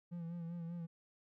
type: tone with vibrato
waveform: triangle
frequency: 169.7 Hz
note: F3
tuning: 49 cents flat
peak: -39 dBFS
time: 0.11-0.87 s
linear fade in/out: 20 ms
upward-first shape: sine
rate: 5.1 Hz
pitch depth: 45 cents each way
effects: none